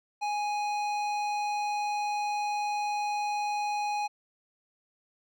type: tone with hard clipping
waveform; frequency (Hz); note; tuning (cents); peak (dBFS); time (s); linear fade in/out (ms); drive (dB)
sine; 830.6; G#5; 0; -30; 0.21-4.08; 20; 13
effects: none